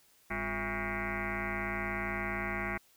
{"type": "tone with frequency modulation", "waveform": "sine", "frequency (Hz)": 1119, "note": "C#6", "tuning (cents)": 16, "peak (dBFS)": -32, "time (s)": [0.3, 2.78], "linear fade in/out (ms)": 10, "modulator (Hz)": 153, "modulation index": 7.4, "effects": ["white hiss -65 dBFS RMS until 2.96 s"]}